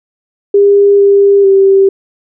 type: tone with pitch steps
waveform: sine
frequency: 402.7 / 399.6 / 389.4 Hz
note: G4 / G4 / G4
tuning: +47 / +33 / -12 cents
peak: -3 dBFS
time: 0.54-1.89 s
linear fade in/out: 5 ms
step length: 450 ms
effects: none